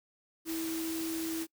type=tone in noise; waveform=sine; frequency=325.6 Hz; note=E4; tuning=21 cents flat; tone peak=-33 dBFS; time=0.45-1.47 s; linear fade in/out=50 ms; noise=white; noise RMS=-41 dBFS; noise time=0.45-1.47 s; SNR=+5 dB; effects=noise-tail reverb RT60 0.1 s tail -23 dB re dry